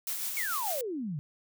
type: noise with tremolo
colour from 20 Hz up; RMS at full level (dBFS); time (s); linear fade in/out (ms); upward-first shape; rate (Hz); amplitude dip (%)
blue; -33; 0.07-0.81; 2; sine; 6.8; 35
type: exponential sweep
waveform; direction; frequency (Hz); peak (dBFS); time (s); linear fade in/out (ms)
sine; down; 2279 to 136.8; -32; 0.37-1.19; 0
effects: none